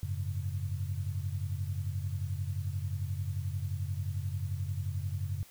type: chord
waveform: sine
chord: F# suspended second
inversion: none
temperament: equal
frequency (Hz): 92.5 / 103.83 / 138.59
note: F#2 / G#2 / C#3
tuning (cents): 0 / 0 / 0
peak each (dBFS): -34 / -37 / -39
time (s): 0.03-5.43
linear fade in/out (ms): 0
effects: white hiss -57 dBFS RMS until 5.5 s